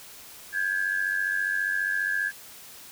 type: tone pair together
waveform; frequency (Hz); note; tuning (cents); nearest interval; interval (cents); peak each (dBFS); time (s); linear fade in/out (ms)
sine; 1596.2 / 1691; G6 / G#6; +31 / +31; minor second; 100; -27 / -27; 0.52-2.32; 50
effects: white hiss -46 dBFS RMS until 2.91 s